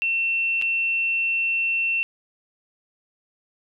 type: tone with dropouts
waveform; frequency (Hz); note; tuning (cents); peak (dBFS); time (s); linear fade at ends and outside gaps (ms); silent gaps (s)
sine; 2700; E7; +41; -20; 0.02-2.03; 0; 0.615-0.622
effects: none